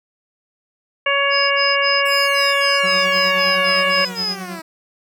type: harmonic tone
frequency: 560 Hz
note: C#5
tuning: 18 cents sharp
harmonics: 1 / 2 / 3 / 4 / 5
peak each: -21 / -21 / -21 / -21 / -21 dBFS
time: 1.06-4.05 s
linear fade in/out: 5 ms
type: tone bursts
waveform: sine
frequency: 5040 Hz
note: D#8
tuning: 21 cents sharp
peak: -19 dBFS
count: 12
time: 1.3-4.359 s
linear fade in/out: 50 ms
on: 210 ms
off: 49 ms
type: exponential sweep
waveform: 10% pulse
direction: down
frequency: 2637 to 317.4 Hz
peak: -22 dBFS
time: 2.05-4.62 s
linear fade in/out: 10 ms
type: tone with tremolo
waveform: 40% pulse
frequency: 185 Hz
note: F#3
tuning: in tune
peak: -26 dBFS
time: 2.83-4.6 s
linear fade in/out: 10 ms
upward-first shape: triangle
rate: 9.6 Hz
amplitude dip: 70%
effects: none